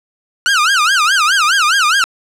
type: tone with vibrato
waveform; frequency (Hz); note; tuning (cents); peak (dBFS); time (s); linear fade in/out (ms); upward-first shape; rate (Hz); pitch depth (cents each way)
sawtooth; 1396.9; F6; 0; -6; 0.46-2.04; 0; sine; 4.8; 270
effects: low-pass 8000 Hz 12 dB/octave + 7-bit